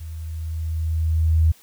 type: tone with level ramp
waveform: sine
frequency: 80.2 Hz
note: E2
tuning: 47 cents flat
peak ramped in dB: -31 to -12 dBFS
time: 0-1.52 s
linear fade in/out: 10 ms
effects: white hiss -52 dBFS RMS until 1.62 s